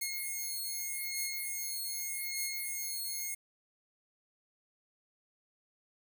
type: beating tone pair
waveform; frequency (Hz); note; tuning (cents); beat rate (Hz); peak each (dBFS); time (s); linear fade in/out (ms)
5% pulse; 2156 / 2156.83; C#7 / C#7; -49 / -48; 0.83; -28; 0.01-3.35; 10
effects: none